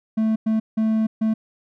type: tone bursts at uneven times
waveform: triangle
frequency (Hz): 220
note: A3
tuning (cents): 0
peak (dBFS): -15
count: 4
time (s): 0.17-0.36 / 0.46-0.6 / 0.77-1.07 / 1.21-1.34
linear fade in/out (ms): 10
effects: none